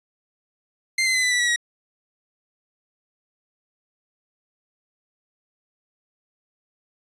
sawtooth tone with pitch steps, 2090 / 2058 / 2026 / 1994.5 / 1963.6 / 1933.2 / 1903.3 Hz, C7 / C7 / B6 / B6 / B6 / B6 / A#6, -2 / -29 / +44 / +17 / -10 / -38 / +36 cents, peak -15 dBFS, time 0.98-1.561 s, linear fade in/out 5 ms, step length 83 ms, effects resampled to 22050 Hz

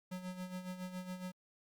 square tone with tremolo, 183.2 Hz, F#3, 17 cents flat, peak -40 dBFS, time 0.11-1.32 s, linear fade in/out 10 ms, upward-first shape sine, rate 7.2 Hz, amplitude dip 65%, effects Opus 48 kbps

